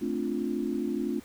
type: chord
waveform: sine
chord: D minor seventh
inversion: second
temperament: equal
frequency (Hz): 220 / 261.6 / 293.7 / 349.2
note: A3 / C4 / D4 / F4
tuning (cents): 0 / 0 / 0 / 0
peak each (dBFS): -33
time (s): 0.01-1.2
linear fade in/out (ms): 10
effects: pink hiss -53 dBFS RMS until 1.24 s